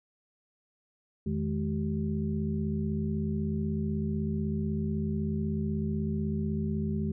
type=tone cluster; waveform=sine; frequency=83.6 / 155.3 / 211.4 / 384.4 Hz; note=E2 / D#3 / G#3 / G4; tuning=+25 / -3 / +31 / -34 cents; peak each=-34 / -33 / -31 / -39 dBFS; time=1.26-7.12 s; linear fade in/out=5 ms; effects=none